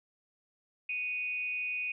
sine tone with amplitude modulation, 2488 Hz, D#7, 1 cent flat, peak -29 dBFS, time 0.89-1.92 s, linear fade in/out 5 ms, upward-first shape sine, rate 254 Hz, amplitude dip 60%, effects none

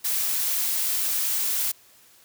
blue noise, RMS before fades -25 dBFS, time 0.04-1.72 s, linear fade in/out 10 ms, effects white hiss -55 dBFS RMS until 2.24 s + high-pass 60 Hz 12 dB/octave

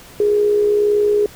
sine tone with amplitude modulation, 415.3 Hz, G#4, in tune, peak -10 dBFS, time 0.2-1.26 s, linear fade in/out 2 ms, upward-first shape sine, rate 61.6 Hz, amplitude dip 40%, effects pink hiss -41 dBFS RMS until 1.35 s

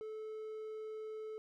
triangle tone, 434.7 Hz, A4, 21 cents flat, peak -40 dBFS, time 0.01-1.38 s, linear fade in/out 0 ms, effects none

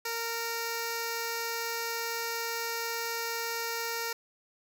5% pulse tone with notch filter, 462.1 Hz, A#4, 15 cents flat, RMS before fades -34 dBFS, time 0.05-4.13 s, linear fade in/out 5 ms, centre 3300 Hz, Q 1.6, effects none

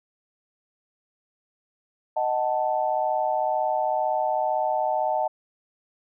sine chord, D# diminished, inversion none, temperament equal with one note detuned, 622.3 / 744.3 / 880 Hz, D#5 / F#5 / A5, 0 / +10 / 0 cents, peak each -26 dBFS, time 2.16-5.28 s, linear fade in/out 10 ms, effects none

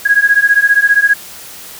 sine beating tone pair, 1645 / 1660 Hz, G#6 / G#6, -17 / -1 cents, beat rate 15 Hz, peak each -10 dBFS, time 0.05-1.14 s, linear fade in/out 10 ms, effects white hiss -32 dBFS RMS until 1.79 s

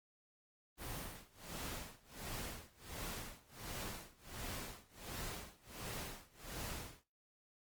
pink noise with tremolo, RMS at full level -44 dBFS, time 0.77-7.04 s, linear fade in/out 50 ms, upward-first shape sine, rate 1.4 Hz, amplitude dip 95%, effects noise-tail reverb RT60 0.3 s tail -18 dB re dry + Opus 32 kbps

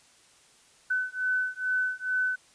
sine beating tone pair, 1507 / 1509.3 Hz, F#6 / F#6, +31 / +34 cents, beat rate 2.3 Hz, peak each -29 / -29 dBFS, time 0.9-2.36 s, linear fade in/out 10 ms, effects white hiss -59 dBFS RMS until 2.54 s + resampled to 22050 Hz

